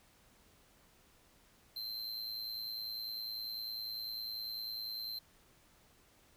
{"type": "tone with amplitude modulation", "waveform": "square", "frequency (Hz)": 4116, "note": "C8", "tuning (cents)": -29, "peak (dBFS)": -37, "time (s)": [1.76, 5.19], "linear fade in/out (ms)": 5, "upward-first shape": "sine", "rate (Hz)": 110, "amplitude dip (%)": 65, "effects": ["pink hiss -66 dBFS RMS until 6.36 s"]}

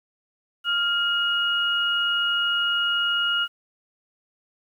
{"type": "tone pair together", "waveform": "sine", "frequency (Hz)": [1396.9, 2882], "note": ["F6", "F#7"], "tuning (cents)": [0, -46], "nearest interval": "octave + minor second", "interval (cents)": 1254, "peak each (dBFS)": -23, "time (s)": [0.64, 3.48], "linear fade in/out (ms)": 50, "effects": ["9-bit"]}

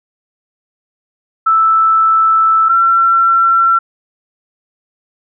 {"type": "tone pair in turn", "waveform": "sine", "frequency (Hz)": [1318.5, 1353.2], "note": ["E6", "E6"], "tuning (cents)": [0, 45], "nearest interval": "unison", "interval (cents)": 45, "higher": "second", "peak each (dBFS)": -7, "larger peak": "neither", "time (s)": [[1.46, 2.69], [2.69, 3.79]], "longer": "first", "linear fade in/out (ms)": 10, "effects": []}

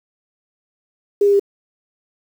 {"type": "tone with pitch steps", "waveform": "sine", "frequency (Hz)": [406.5, 403.2, 400], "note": ["G#4", "G4", "G4"], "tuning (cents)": [-37, 49, 35], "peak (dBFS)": -10, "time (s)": [1.21, 1.396], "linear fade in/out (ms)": 5, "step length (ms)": 62, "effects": ["7-bit"]}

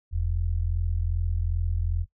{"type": "tone pair together", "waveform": "sine", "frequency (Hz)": [42.55, 85.1], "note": ["F1", "F2"], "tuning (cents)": [-44, -44], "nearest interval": "octave", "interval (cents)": 1200, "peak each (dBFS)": -26, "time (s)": [0.11, 2.06], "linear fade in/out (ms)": 50, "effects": ["noise-tail reverb RT60 0.1 s tail -18 dB re dry"]}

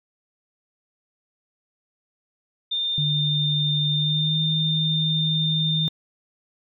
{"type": "tone", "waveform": "sine", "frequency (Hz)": 3612, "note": "A7", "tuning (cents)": 45, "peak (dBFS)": -22, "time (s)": [2.71, 5.89], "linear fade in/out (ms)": 10}
{"type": "tone with pitch glide", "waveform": "sine", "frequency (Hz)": [149, 157.86], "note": ["D3", "D#3"], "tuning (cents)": [25, 25], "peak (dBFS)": -22, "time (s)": [2.98, 5.88], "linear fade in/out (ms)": 0, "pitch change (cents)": 100, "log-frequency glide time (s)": [3.91, 4.41]}
{"effects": []}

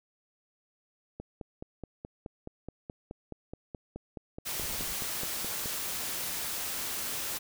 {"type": "click train", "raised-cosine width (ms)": 2, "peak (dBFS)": -26, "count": 22, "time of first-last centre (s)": [1.2, 5.659], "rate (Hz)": 4.71}
{"type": "noise", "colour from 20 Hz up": "white", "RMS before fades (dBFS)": -35, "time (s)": [4.45, 7.39], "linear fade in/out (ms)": 20}
{"type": "noise bursts", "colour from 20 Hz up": "brown", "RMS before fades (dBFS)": -44, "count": 4, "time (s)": [4.6, 4.935], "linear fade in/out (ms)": 10, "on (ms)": 68, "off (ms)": 21}
{"effects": []}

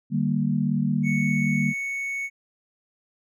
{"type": "chord", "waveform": "sine", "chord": "G minor", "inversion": "second", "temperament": "equal with one note detuned", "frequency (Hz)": [150.7, 196, 233.1], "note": ["D3", "G3", "Bb3"], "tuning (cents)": [45, 0, 0], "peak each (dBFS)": -25, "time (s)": [0.1, 1.74], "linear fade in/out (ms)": 50}
{"type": "tone", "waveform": "triangle", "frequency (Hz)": 2217, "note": "C#7", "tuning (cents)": 0, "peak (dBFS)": -25, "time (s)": [1.03, 2.3], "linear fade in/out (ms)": 50}
{"effects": []}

